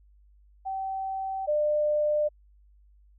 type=tone pair in turn; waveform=sine; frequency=770 / 599.2 Hz; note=G5 / D5; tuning=-31 / +35 cents; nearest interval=major third; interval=434 cents; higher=first; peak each=-29 / -22 dBFS; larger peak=second; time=0.65-1.47 / 1.47-2.29 s; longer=neither; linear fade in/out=20 ms; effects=added 50 Hz sine -55 dBFS peak until 3.18 s